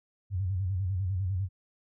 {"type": "tone with vibrato", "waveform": "sine", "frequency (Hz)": 94, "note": "F#2", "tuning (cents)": 28, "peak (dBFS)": -27, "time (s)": [0.3, 1.49], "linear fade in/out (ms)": 50, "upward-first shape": "square", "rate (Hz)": 10, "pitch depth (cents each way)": 96, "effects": []}